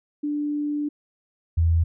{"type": "tone pair in turn", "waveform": "sine", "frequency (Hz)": [294.3, 82.9], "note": ["D4", "E2"], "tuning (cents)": [4, 10], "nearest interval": "octave + minor seventh", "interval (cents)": 2194, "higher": "first", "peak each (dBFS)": [-23, -16], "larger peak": "second", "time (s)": [[0.23, 0.89], [1.57, 1.84]], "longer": "first", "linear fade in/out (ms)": 10, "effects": []}